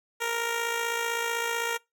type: tone with amplitude modulation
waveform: 10% pulse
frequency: 466.2 Hz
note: A#4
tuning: in tune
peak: -17 dBFS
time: 0.2-1.78 s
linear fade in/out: 20 ms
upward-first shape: sine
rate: 55.8 Hz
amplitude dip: 45%
effects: noise-tail reverb RT60 0.2 s tail -24 dB re dry